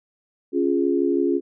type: chord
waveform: sine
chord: Db major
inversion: none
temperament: equal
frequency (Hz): 277.2 / 349.2 / 415.3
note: Db4 / F4 / Ab4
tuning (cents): 0 / 0 / 0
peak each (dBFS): -22 / -21 / -24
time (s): 0.52-1.41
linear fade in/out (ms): 50
effects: none